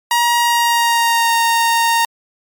sawtooth tone with pitch glide, 949 to 925.2 Hz, A#5 to A#5, +31 to -13 cents, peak -8 dBFS, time 0.11-2.05 s, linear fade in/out 2 ms, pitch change -44 cents, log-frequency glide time 0.38-1.33 s, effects MP3 96 kbps

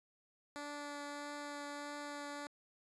10% pulse tone with vibrato, 290 Hz, D4, 22 cents flat, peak -35 dBFS, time 0.56-2.47 s, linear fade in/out 0 ms, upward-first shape triangle, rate 1.6 Hz, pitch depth 11 cents each way, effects resampled to 22050 Hz

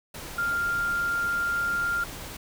sine tone in noise, 1396.9 Hz, F6, in tune, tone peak -24 dBFS, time 0.38-2.04 s, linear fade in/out 5 ms, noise pink, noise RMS -39 dBFS, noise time 0.14-2.37 s, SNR +12 dB, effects none

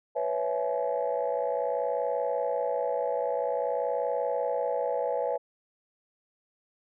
sine chord, C# minor seventh, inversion third, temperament equal with one note detuned, 493.9 / 554.4 / 659.3 / 846.6 Hz, B4 / C#5 / E5 / G#5, 0 / 0 / 0 / +33 cents, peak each -30 / -30 / -32 / -33 dBFS, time 0.15-5.38 s, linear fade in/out 20 ms, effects tanh soft clip ceiling -18 dBFS

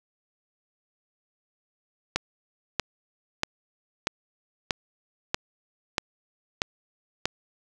click train, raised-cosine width 0.2 ms, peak -6 dBFS, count 9, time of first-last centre 2.16-7.256 s, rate 1.57 Hz, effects none

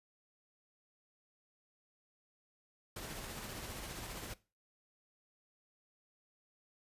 pink noise with tremolo, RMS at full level -44 dBFS, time 2.96-4.34 s, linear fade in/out 5 ms, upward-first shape sine, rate 15 Hz, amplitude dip 30%, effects noise-tail reverb RT60 0.3 s tail -19 dB re dry + resampled to 32000 Hz

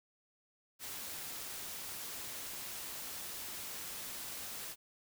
white noise, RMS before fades -44 dBFS, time 0.79-4.76 s, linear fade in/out 50 ms, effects none

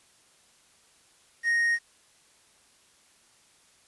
triangle tone with quantisation, 1864.7 Hz, A#6, in tune, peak -20 dBFS, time 1.43-1.79 s, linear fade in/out 50 ms, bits 8, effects white hiss -61 dBFS RMS until 3.87 s + resampled to 24000 Hz

